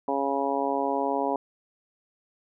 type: harmonic tone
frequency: 138.59 Hz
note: C#3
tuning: in tune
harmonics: 2 / 3 / 4 / 5 / 6 / 7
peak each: -31 / -31 / -31 / -31 / -31 / -31 dBFS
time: 0.08-1.36 s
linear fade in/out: 2 ms
effects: none